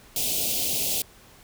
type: band-stop noise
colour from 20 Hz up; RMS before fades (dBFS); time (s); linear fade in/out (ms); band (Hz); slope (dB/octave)
white; -26; 0.16-1.02; 2; 760 to 2500; 48
effects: pink hiss -52 dBFS RMS until 1.43 s